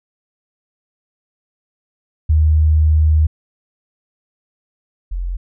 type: tone pair in turn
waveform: sine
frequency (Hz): 77.6 / 44.11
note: D#2 / F1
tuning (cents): -4 / +18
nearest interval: minor seventh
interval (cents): 978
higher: first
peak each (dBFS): -9 / -19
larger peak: first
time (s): 2.29-3.27 / 5.11-5.37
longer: first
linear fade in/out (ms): 10
effects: none